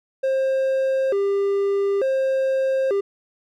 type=tone with vibrato; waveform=triangle; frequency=460.1 Hz; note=A#4; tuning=23 cents flat; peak=-16 dBFS; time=0.23-3.01 s; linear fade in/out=10 ms; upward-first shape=square; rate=0.56 Hz; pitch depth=250 cents each way; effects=none